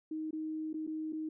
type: tone with dropouts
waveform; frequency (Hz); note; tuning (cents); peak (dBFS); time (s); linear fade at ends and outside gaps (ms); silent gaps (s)
sine; 313.2; D#4; +11; -35; 0.11-1.29; 5; 0.309-0.329 / 0.731-0.741 / 0.867-0.874 / 1.125-1.13
effects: none